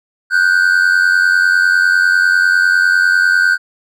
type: tone pair together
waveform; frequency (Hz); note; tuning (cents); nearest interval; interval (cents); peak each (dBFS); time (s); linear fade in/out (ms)
triangle; 1461 / 1551; F#6 / G6; -22 / -19; minor second; 103; -10; 0.3-3.58; 50
effects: none

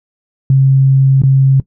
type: tone with dropouts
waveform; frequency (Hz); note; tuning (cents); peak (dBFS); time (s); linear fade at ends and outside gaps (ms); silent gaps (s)
sine; 134.7; C#3; -49; -5; 0.5-1.6; 2; 1.219-1.235
effects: noise-tail reverb RT60 0.1 s tail -18 dB re dry

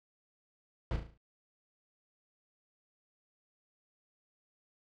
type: noise with echo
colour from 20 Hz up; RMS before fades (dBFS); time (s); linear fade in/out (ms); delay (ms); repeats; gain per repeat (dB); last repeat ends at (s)
brown; -33; 0.91-0.96; 0; 36; 6; -6; 1.176
effects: low-pass 4000 Hz 12 dB/octave

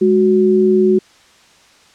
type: tone pair together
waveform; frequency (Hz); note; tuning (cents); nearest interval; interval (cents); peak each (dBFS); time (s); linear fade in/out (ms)
sine; 207.7 / 370.1; G#3 / F#4; 0 / 0; minor seventh; 1000; -14 / -10; 0.01-0.99; 10
effects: white hiss -48 dBFS RMS until 1.94 s + low-pass 6000 Hz 12 dB/octave

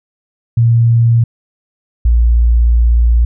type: tone pair in turn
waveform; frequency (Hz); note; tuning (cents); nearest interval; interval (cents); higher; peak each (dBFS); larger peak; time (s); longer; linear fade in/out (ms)
sine; 116.54 / 58.27; A#2 / A#1; 0 / 0; octave; 1200; first; -6; neither; 0.57-1.24 / 2.05-3.25; second; 5
effects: none

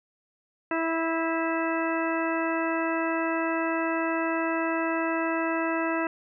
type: harmonic tone with a mistuned harmonic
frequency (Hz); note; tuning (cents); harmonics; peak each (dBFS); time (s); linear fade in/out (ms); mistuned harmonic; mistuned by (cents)
327.9; E4; -9; 1 / 2 / 3 / 4 / 5 / 6 / 8; -28 / -31 / -33 / -34 / -35 / -36 / -37; 0.71-6.07; 2; 5; -18
effects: none

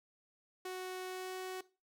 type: tone with pitch glide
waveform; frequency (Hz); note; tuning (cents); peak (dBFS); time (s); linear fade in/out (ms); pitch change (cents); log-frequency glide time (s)
sawtooth; 370 to 372.4; F#4 to F#4; 0 to +11; -36; 0.65-1.61; 5; +11; 1.06-1.37
effects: noise-tail reverb RT60 0.3 s tail -18 dB re dry

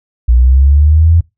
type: linear sweep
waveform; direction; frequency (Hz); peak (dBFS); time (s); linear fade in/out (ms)
sine; up; 58 to 85.4; -4; 0.28-1.21; 10
effects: noise-tail reverb RT60 0.2 s tail -23 dB re dry

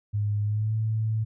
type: tone with pitch glide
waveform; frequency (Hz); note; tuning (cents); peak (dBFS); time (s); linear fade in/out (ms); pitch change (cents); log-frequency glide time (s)
sine; 103.83 to 110; G#2 to A2; 0 to 0; -23; 0.13-1.25; 20; +100; 0.43-0.75
effects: none

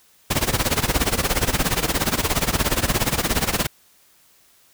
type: noise with tremolo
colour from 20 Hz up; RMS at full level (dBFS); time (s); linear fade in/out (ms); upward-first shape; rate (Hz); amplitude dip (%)
pink; -18; 0.3-3.67; 10; sine; 17; 85
effects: white hiss -56 dBFS RMS until 4.73 s

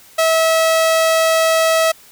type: tone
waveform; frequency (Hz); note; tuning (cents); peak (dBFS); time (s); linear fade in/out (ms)
sawtooth; 648; E5; -30; -8; 0.18-1.92; 10
effects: white hiss -45 dBFS RMS until 2.11 s

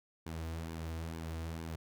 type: tone with flanger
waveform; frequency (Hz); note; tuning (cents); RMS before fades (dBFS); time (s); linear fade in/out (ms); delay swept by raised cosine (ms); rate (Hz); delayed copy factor
sawtooth; 81.6; E2; -17; -41; 0.26-1.76; 5; 1.5 to 5.4; 2.2; -0.55
effects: none

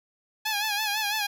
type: tone with vibrato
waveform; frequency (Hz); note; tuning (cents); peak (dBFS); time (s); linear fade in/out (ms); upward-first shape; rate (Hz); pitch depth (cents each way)
10% pulse; 842; G#5; +24; -17; 0.45-1.27; 10; sine; 6; 71
effects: none

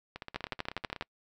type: two click trains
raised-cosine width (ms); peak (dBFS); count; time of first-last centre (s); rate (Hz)
0.3; -24 / -16; 15 / 9; 0.16-1.024 / 0.36-1.01; 16.2 / 12.3
effects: noise-tail reverb RT60 0.1 s tail -26 dB re dry

